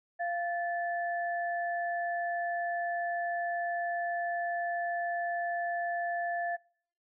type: tone pair together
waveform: sine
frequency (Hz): 693 / 1746.3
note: F5 / A6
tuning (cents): -14 / -14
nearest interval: octave + major third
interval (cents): 1600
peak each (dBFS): -31 / -36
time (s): 0.19-6.57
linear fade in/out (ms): 20
effects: noise-tail reverb RT60 0.6 s tail -25 dB re dry